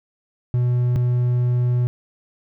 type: tone pair in turn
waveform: triangle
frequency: 122.9 / 122.9 Hz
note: B2 / B2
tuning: -8 / -8 cents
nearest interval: unison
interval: 0 cents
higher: neither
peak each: -14 dBFS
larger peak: neither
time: 0.54-0.96 / 0.96-1.87 s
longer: second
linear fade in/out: 0 ms
effects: none